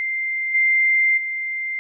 sine tone with level steps, 2093 Hz, C7, in tune, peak -21 / -14 / -23 dBFS, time 0-1.79 s, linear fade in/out 0 ms, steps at 0.54 / 1.17 s, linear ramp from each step 10 ms, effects none

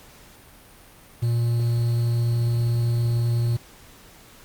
triangle tone with quantisation, 118 Hz, A#2, 22 cents sharp, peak -17 dBFS, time 1.22-3.57 s, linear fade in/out 10 ms, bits 7, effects pink hiss -49 dBFS RMS until 4.44 s + Opus 48 kbps

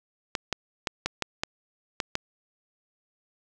clicks, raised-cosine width 0.2 ms, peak -9 dBFS, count 8, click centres 0.352 / 0.527 / 0.872 / 1.06 / 1.223 / 1.435 / 2.002 / 2.154 s, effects none

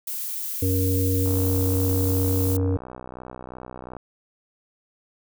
violet noise, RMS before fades -30 dBFS, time 0.07-2.57 s, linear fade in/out 5 ms
harmonic tone, 93.7 Hz, F#2, 22 cents sharp, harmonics 1 / 3 / 5, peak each -21 / -26 / -28 dBFS, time 0.62-2.77 s, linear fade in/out 5 ms
click train, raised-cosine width 1 ms, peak -23 dBFS, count 171, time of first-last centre 1.26-3.967 s, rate 62.8 Hz
effects none

